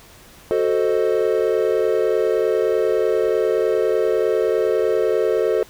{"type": "chord", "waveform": "triangle", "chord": "F# diminished seventh", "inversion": "none", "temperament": "equal", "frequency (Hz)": [370, 440, 523.3, 622.3], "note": ["F#4", "A4", "C5", "Eb5"], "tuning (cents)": [0, 0, 0, 0], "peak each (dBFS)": [-20, -17, -21, -23], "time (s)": [0.51, 5.63], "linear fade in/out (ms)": 0, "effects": ["pink hiss -46 dBFS RMS until 5.69 s"]}